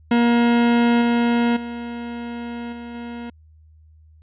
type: tone with level steps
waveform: 40% pulse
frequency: 236.8 Hz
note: A#3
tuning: 27 cents sharp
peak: -13 / -15 / -27 / -31 / -29 dBFS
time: 0.11-3.3 s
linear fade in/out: 5 ms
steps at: 1.01 / 1.56 / 2.72 / 2.94 s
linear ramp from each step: 10 ms
effects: added 78 Hz sine -47 dBFS peak until 4.22 s + resampled to 8000 Hz